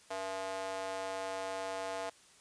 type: tone with high-pass filter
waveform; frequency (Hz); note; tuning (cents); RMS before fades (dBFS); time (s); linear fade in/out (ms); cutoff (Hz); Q
square; 95.5; G2; -45; -39; 0.1-2.1; 10; 640; 2.6
effects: white hiss -61 dBFS RMS until 2.4 s + resampled to 22050 Hz